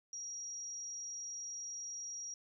triangle tone, 5690 Hz, F8, 31 cents sharp, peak -38 dBFS, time 0.13-2.34 s, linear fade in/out 2 ms, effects tanh soft clip ceiling -40 dBFS

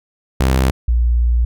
sawtooth / sine tone pair in turn, 65.41 / 59.21 Hz, C2 / A#1, 0 / +28 cents, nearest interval major second, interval 172 cents, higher first, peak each -8 / -11 dBFS, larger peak first, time 0.4-0.71 / 0.88-1.45 s, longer second, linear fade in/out 5 ms, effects none

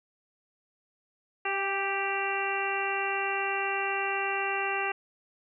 harmonic tone with a mistuned harmonic, 392 Hz, G4, in tune, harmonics 1 / 2 / 3 / 4 / 5 / 6 / 7, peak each -35 / -33 / -36 / -36 / -36 / -37 / -34 dBFS, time 1.45-4.92 s, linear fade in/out 5 ms, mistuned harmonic 2, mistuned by +17 cents, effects none

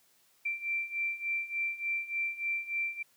sine beating tone pair, 2349 / 2352.4 Hz, D7 / D7, 0 / +2 cents, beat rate 3.4 Hz, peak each -36 / -33 dBFS, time 0.45-3.03 s, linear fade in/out 10 ms, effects white hiss -67 dBFS RMS until 3.16 s + high-pass 100 Hz 12 dB/octave

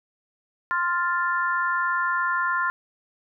sine chord, F major, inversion second, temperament equal, 1046.5 / 1396.9 / 1760 Hz, C6 / F6 / A6, 0 / 0 / 0 cents, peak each -25 / -25 / -28 dBFS, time 0.71-2.7 s, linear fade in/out 0 ms, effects none

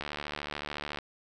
click train, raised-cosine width 0.3 ms, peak -19 dBFS, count 73, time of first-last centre 0.01-0.987 s, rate 73.7 Hz, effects none

